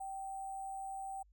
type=tone with sample-and-hold; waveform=sine; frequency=776 Hz; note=G5; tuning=18 cents flat; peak=-40 dBFS; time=0-1.23 s; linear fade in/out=10 ms; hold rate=8820 Hz; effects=added 50 Hz sine -63 dBFS peak until 1.32 s